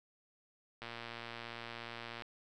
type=click train; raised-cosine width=0.3 ms; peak=-28 dBFS; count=165; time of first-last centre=0.82-2.222 s; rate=117 Hz; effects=none